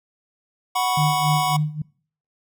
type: chord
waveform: square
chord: F# suspended fourth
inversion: none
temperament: just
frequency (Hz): 740 / 986.7 / 1110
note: F#5 / B5 / C#6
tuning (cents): 0 / -2 / +2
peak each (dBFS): -23 / -25 / -26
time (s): 0.75-1.57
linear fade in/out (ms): 10
type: tone with tremolo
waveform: sine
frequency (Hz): 151.9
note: D#3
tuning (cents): -41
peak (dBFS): -17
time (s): 0.97-1.82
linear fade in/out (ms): 5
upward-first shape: sine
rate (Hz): 3.6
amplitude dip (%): 85
effects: noise-tail reverb RT60 0.5 s tail -24 dB re dry